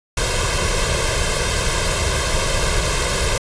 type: noise with comb filter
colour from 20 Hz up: pink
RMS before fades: -19 dBFS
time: 0.17-3.38 s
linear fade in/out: 5 ms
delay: 1.9 ms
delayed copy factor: +0.8
effects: resampled to 22050 Hz